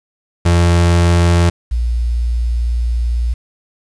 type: tone pair in turn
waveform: 35% pulse / sine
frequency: 86 / 58.98 Hz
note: F2 / A#1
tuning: -26 / +21 cents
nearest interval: perfect fifth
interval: 653 cents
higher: first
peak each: -7 / -13 dBFS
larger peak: first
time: 0.45-1.5 / 1.71-3.34 s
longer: second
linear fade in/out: 10 ms
effects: resampled to 22050 Hz + 7-bit